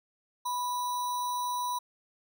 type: tone with sample-and-hold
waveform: sine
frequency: 986 Hz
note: B5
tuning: 3 cents flat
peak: -29 dBFS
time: 0.45-1.79 s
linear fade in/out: 10 ms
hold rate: 4900 Hz
effects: none